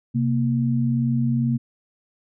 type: tone pair together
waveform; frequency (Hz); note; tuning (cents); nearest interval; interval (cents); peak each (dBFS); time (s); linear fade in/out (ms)
sine; 130.81 / 233.1; C3 / A#3; 0 / 0; minor seventh; 1000; -21; 0.14-1.58; 20
effects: none